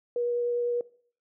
sine tone with vibrato, 480.9 Hz, B4, 46 cents flat, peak -25 dBFS, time 0.16-0.81 s, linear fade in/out 2 ms, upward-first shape triangle, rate 10 Hz, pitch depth 9 cents each way, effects noise-tail reverb RT60 0.5 s tail -20 dB re dry

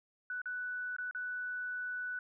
sine tone with dropouts, 1486 Hz, F#6, 7 cents sharp, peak -36 dBFS, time 0.3-2.19 s, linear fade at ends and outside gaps 2 ms, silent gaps 0.417-0.457 / 0.965-0.984 / 1.111-1.148 s, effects none

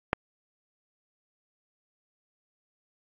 click, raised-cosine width 0.5 ms, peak -7 dBFS, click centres 0.131 s, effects AAC 48 kbps

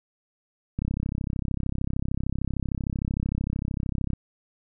click train, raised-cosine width 5 ms, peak -15 dBFS, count 112, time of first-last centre 0.79-4.133 s, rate 33.2 Hz, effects none

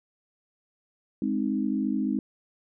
sine chord, Ab major, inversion none, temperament equal, 207.7 / 261.6 / 311.1 Hz, Ab3 / C4 / Eb4, 0 / 0 / 0 cents, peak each -28 / -28 / -30 dBFS, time 1.22-2.19 s, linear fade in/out 2 ms, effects none

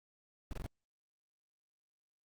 brown noise bursts, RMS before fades -39 dBFS, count 4, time 0.51-0.663 s, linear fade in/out 0 ms, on 21 ms, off 23 ms, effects Opus 48 kbps

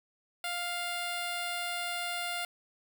5% pulse tone with notch filter, 701 Hz, F5, 6 cents sharp, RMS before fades -35 dBFS, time 0.44-2.45 s, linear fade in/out 2 ms, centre 6200 Hz, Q 0.68, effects 9-bit

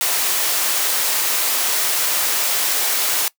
white high-pass noise, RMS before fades -19 dBFS, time 0.01-3.28 s, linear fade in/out 0 ms, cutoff 430 Hz, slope 12 dB/octave, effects noise-tail reverb RT60 0.1 s tail -21 dB re dry

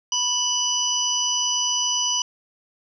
harmonic tone, 987.8 Hz, B5, in tune, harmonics 1 / 3 / 5 / 6, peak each -31 / -24 / -30 / -23 dBFS, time 0.12-2.22 s, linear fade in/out 2 ms, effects none

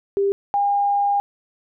sine tone pair in turn, 397.4 / 808.2 Hz, G4 / G#5, +24 / -47 cents, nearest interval octave, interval 1229 cents, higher second, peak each -16 dBFS, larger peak neither, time 0.17-0.32 / 0.54-1.2 s, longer second, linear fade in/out 0 ms, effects none

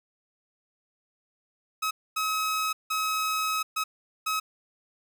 sawtooth tone bursts at uneven times, 1278 Hz, D#6, 46 cents sharp, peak -22 dBFS, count 5, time 1.82-1.91 / 2.16-2.73 / 2.9-3.63 / 3.76-3.84 / 4.26-4.4 s, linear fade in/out 10 ms, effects none

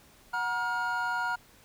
triangle tone cluster, 739 / 952 / 1420 Hz, F#5 / A#5 / F6, -2 / +36 / +28 cents, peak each -35 / -30 / -29 dBFS, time 0.33-1.36 s, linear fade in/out 10 ms, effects pink hiss -58 dBFS RMS until 1.64 s

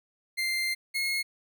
30% pulse tone pair in turn, 2093 / 2161 Hz, C7 / C#7, 0 / -45 cents, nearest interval minor second, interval 55 cents, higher second, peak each -24 dBFS, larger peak neither, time 0.37-0.75 / 0.94-1.23 s, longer first, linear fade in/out 20 ms, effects none

